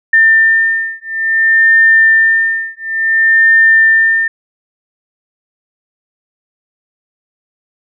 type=beating tone pair; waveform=sine; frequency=1800 / 1800.57 Hz; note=A6 / A6; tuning=+39 / +39 cents; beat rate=0.57 Hz; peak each=-10 dBFS; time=0.13-4.28 s; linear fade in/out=5 ms; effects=none